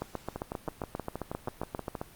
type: two click trains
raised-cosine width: 1 ms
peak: -19 / -20 dBFS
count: 16 / 11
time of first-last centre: 0.02-2.015 / 0.36-1.952 s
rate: 7.52 / 6.28 Hz
effects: pink hiss -54 dBFS RMS until 2.15 s + Opus 48 kbps